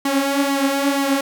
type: tone with flanger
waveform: sawtooth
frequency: 277.2 Hz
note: C#4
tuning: in tune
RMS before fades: -19 dBFS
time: 0.05-1.21 s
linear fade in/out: 5 ms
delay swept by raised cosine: 0.95 to 5.95 ms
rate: 2.1 Hz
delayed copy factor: +0.6
effects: none